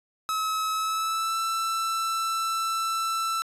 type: tone with pitch glide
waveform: 45% pulse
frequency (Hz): 1287 to 1330.1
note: E6 to E6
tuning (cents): -42 to +15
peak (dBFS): -25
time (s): 0.29-3.42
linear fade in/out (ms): 0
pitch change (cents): +57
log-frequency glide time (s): 0.72-1.39
effects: resampled to 32000 Hz + 10-bit